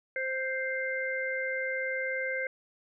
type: harmonic tone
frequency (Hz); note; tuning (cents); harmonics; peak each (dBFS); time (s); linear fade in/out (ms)
523.3; C5; 0; 1 / 3 / 4; -34 / -34 / -34; 0.16-2.47; 2
effects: none